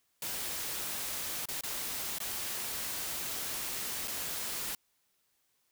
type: noise with dropouts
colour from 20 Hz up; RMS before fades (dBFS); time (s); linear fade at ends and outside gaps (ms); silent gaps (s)
white; -37; 0.22-4.75; 2; 1.456-1.486 / 1.61-1.635 / 2.185-2.202 / 4.075-4.079
effects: white hiss -75 dBFS RMS until 5.71 s